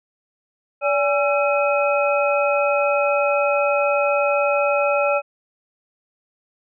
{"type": "tone cluster", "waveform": "sine", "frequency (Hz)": [575, 825, 1348, 2524], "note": ["D5", "G#5", "E6", "D#7"], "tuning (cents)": [-37, -12, 38, 24], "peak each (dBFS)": [-18, -25, -24, -24], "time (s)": [0.81, 5.22], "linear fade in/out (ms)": 50, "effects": []}